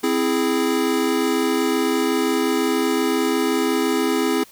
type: chord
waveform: square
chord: C augmented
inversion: none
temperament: equal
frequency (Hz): 261.6 / 329.6 / 415.3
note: C4 / E4 / G#4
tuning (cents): 0 / 0 / 0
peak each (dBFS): -23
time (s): 0.03-4.44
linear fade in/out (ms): 10
effects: white hiss -48 dBFS RMS until 4.51 s